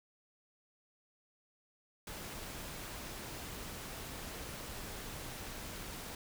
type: noise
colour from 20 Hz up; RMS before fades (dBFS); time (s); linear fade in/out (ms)
pink; -45; 2.07-6.15; 2
effects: none